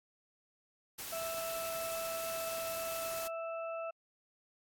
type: noise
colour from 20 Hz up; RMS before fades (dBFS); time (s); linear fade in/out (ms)
white; -43; 0.98-3.28; 10
type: harmonic tone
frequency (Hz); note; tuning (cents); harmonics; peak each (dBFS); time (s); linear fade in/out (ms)
660; E5; +2; 1 / 2 / 4; -38 / -44 / -50; 1.12-3.91; 10
effects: AAC 64 kbps